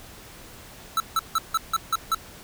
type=tone bursts; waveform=square; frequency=1318.5 Hz; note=E6; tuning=in tune; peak=-20 dBFS; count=7; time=0.97-2.147 s; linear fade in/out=2 ms; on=31 ms; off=160 ms; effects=pink hiss -45 dBFS RMS until 2.43 s